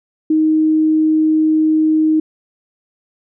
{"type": "tone", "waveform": "sine", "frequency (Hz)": 312.8, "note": "D#4", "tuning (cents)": 9, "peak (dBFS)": -10, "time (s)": [0.3, 2.2], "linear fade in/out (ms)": 5, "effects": []}